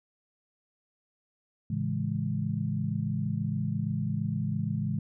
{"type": "chord", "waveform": "sine", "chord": "A major seventh", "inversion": "none", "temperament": "equal", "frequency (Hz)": [110, 138.59, 164.81, 207.7], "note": ["A2", "C#3", "E3", "G#3"], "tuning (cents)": [0, 0, 0, 0], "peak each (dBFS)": -33, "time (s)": [1.7, 4.99], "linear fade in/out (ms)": 5, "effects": []}